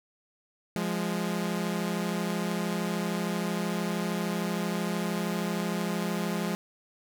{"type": "tone pair together", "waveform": "sawtooth", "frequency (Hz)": [174.65, 207.7], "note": ["F3", "G#3"], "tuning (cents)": [0, 0], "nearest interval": "minor third", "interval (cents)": 300, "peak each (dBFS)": -27, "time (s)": [0.76, 6.55], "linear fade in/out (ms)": 0, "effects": []}